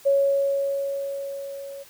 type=tone with level ramp; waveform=sine; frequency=555 Hz; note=C#5; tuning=2 cents sharp; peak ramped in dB=-15 to -35 dBFS; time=0.05-1.84 s; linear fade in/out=20 ms; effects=white hiss -50 dBFS RMS until 1.89 s